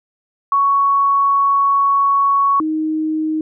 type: tone pair in turn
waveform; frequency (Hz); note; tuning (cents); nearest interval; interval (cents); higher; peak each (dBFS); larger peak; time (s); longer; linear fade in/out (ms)
sine; 1114 / 312.6; C#6 / D#4; +8 / +8; octave + minor seventh; 2200; first; -11 / -16; first; 0.52-2.6 / 2.6-3.41; first; 2
effects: none